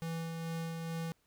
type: tone with tremolo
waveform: square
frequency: 164.81 Hz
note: E3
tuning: in tune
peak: -36 dBFS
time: 0.02-1.12 s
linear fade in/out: 0 ms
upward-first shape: sine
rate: 2.3 Hz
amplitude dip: 30%
effects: pink hiss -74 dBFS RMS until 1.26 s